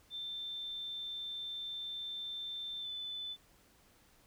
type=tone with pitch glide; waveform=sine; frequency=3560 to 3507 Hz; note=A7 to A7; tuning=+20 to -6 cents; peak=-39 dBFS; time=0.1-3.37 s; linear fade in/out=50 ms; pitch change=-26 cents; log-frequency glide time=2.8-2.88 s; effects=pink hiss -66 dBFS RMS until 4.26 s